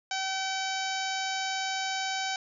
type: harmonic tone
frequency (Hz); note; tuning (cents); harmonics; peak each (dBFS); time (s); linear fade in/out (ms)
766; G5; -40; 1 / 2 / 3 / 4 / 5 / 6 / 7 / 8 / 9; -33 / -36 / -38 / -39 / -40 / -41 / -41 / -42 / -43; 0.11-2.36; 2
effects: none